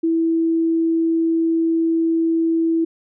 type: tone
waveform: sine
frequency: 328.4 Hz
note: E4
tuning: 6 cents flat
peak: -15 dBFS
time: 0.03-2.85 s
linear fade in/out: 10 ms
effects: none